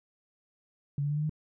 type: tone with pitch steps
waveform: sine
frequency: 142.2 / 145.02 / 147.9 / 150.83 / 153.82 Hz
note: C#3 / D3 / D3 / D3 / D#3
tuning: +45 / -22 / +13 / +47 / -20 cents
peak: -27 dBFS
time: 0.98-1.295 s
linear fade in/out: 2 ms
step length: 63 ms
effects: none